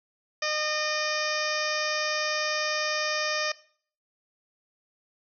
harmonic tone, 610 Hz, D#5, 34 cents flat, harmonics 1 / 2 / 3 / 4 / 5 / 6 / 7 / 8 / 9 / 10, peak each -32 / -34 / -32 / -33 / -40 / -40 / -46 / -35 / -36 / -39 dBFS, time 0.42-3.52 s, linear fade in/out 5 ms, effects noise-tail reverb RT60 0.5 s tail -18 dB re dry

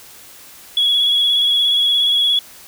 sine tone with vibrato, 3359 Hz, G#7, 19 cents sharp, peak -11 dBFS, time 0.77-2.39 s, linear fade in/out 2 ms, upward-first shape sine, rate 17 Hz, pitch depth 28 cents each way, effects tanh soft clip ceiling -8 dBFS + white hiss -41 dBFS RMS until 2.67 s

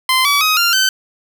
15% pulse tone with pitch steps, 1036 / 1142.9 / 1260.8 / 1390.9 / 1534.4 Hz, C6 / D6 / D#6 / F6 / G6, -17 / -47 / +23 / -7 / -37 cents, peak -5 dBFS, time 0.09-0.89 s, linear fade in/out 2 ms, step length 160 ms, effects none

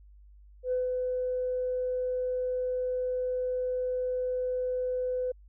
sine tone with ADSR envelope, 504 Hz, B4, 35 cents sharp, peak -24 dBFS, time 0.63-5.32 s, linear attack 88 ms, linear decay 160 ms, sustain -3 dB, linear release 8 ms, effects tanh soft clip ceiling -21 dBFS + added 50 Hz sine -51 dBFS peak until 5.48 s

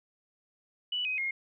sine tone with pitch steps, 2960 / 2518 / 2142 Hz, F#7 / D#7 / C7, 0 / +20 / +40 cents, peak -29 dBFS, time 0.92-1.31 s, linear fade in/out 5 ms, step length 130 ms, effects none

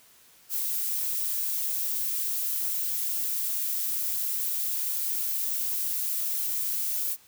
violet noise, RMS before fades -29 dBFS, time 0.49-7.17 s, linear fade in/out 50 ms, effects white hiss -57 dBFS RMS until 7.27 s

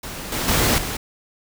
pink noise with level steps, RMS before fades -32 / -24 / -18 / -27 dBFS, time 0.03-0.97 s, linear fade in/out 5 ms, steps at 0.32 / 0.48 / 0.78 s, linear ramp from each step 2 ms, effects none

